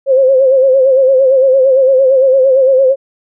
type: tone with vibrato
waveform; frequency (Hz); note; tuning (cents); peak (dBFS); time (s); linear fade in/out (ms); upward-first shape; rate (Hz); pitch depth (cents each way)
sine; 529; C5; +19; -5; 0.06-2.96; 50; sine; 8.8; 65
effects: none